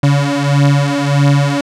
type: beating tone pair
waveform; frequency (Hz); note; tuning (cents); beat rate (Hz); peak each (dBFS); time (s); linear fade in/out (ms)
35% pulse; 141.1 / 142.7; C#3 / D3; +31 / -49; 1.6; -11; 0.03-1.61; 5
effects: low-pass 7000 Hz 12 dB/octave